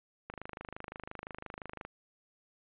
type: click train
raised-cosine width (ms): 0.5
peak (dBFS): -26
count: 41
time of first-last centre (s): 0.3-1.85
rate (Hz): 25.8
effects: resampled to 8000 Hz